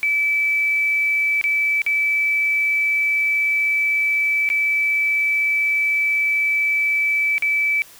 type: tone with dropouts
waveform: sine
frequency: 2308 Hz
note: D7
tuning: 31 cents flat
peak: -16 dBFS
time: 0.03-7.82 s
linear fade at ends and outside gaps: 0 ms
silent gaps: 1.413-1.44 / 1.818-1.864 / 4.49-4.501 / 7.381-7.423 s
effects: white hiss -45 dBFS RMS until 7.99 s